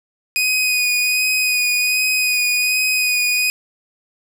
sawtooth tone with vibrato, 2489 Hz, D#7, in tune, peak -12 dBFS, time 0.36-3.5 s, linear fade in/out 0 ms, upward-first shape sine, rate 1.3 Hz, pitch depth 18 cents each way, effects none

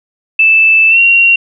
sine tone with pitch glide, 2637 to 2749 Hz, E7 to F7, 0 to -28 cents, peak -4 dBFS, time 0.39-1.36 s, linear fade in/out 5 ms, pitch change +72 cents, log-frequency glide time 0.89-0.99 s, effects none

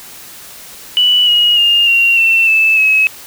sine tone with pitch steps, 2960 / 2891 / 2823 / 2757 / 2692 / 2629 / 2568 Hz, F#7 / F#7 / F7 / F7 / E7 / E7 / E7, 0 / -41 / +18 / -23 / +36 / -5 / -46 cents, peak -7 dBFS, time 0.97-3.07 s, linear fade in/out 0 ms, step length 300 ms, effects white hiss -34 dBFS RMS until 3.26 s

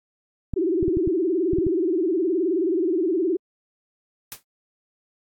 clicks, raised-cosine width 5 ms, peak -15 dBFS, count 8, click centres 0.537 / 0.828 / 0.881 / 0.971 / 1.075 / 1.533 / 1.585 / 1.667 s
sine tone with vibrato, 349.7 Hz, F4, 2 cents sharp, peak -19 dBFS, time 0.56-3.37 s, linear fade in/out 10 ms, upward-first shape sine, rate 19 Hz, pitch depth 190 cents each way
white noise with exponential decay, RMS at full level -30 dBFS, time 4.32-4.43 s, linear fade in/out 0 ms, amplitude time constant 22 ms
effects AAC 64 kbps

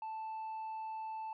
triangle tone with tanh clipping, 880 Hz, A5, in tune, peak -40 dBFS, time 0.02-1.33 s, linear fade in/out 2 ms, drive 7 dB, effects none

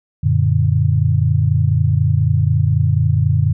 sine chord, Gb augmented, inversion none, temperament equal, 92.5 / 116.54 / 146.83 Hz, Gb2 / Bb2 / D3, 0 / 0 / 0 cents, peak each -16 dBFS, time 0.23-3.53 s, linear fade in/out 10 ms, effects none

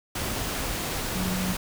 sine tone in noise, 185 Hz, F#3, in tune, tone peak -27 dBFS, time 1.15-1.53 s, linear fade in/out 5 ms, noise pink, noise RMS -30 dBFS, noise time 0.15-1.57 s, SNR 0 dB, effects none

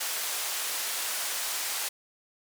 white band-pass noise, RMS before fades -32 dBFS, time 0-1.89 s, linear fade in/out 10 ms, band 590 to 13000 Hz, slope 12 dB/octave, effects none

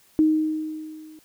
sine tone with level ramp, 311.6 Hz, D#4, 3 cents sharp, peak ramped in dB -13 to -43 dBFS, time 0.19-1.19 s, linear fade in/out 0 ms, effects white hiss -58 dBFS RMS until 1.24 s

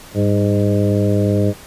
harmonic tone with a mistuned harmonic, 102.6 Hz, G#2, 21 cents flat, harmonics 1 / 2 / 3 / 4 / 5 / 6, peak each -16 / -19 / -21 / -22 / -23 / -24 dBFS, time 0.14-1.54 s, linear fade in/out 50 ms, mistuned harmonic 2, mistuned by -52 cents, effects pink hiss -39 dBFS RMS until 1.66 s + resampled to 32000 Hz

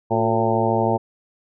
harmonic tone with a mistuned harmonic, 112.9 Hz, A2, 45 cents sharp, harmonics 1 / 2 / 3 / 4 / 5 / 6 / 7 / 8, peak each -25 / -25 / -25 / -25 / -25 / -25 / -25 / -25 dBFS, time 0.1-0.98 s, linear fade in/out 20 ms, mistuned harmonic 3, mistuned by +72 cents, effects none

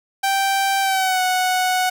sawtooth tone with pitch glide, 782 to 738.1 Hz, G5 to F#5, -4 to -4 cents, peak -13 dBFS, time 0.23-1.9 s, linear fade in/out 10 ms, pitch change -100 cents, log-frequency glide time 0.81-1.21 s, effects none

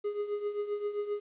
triangle tone with tremolo, 413.3 Hz, G#4, 8 cents flat, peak -26 dBFS, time 0.04-1.2 s, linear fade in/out 10 ms, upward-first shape triangle, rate 7.6 Hz, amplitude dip 75%, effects resampled to 8000 Hz + 11-bit

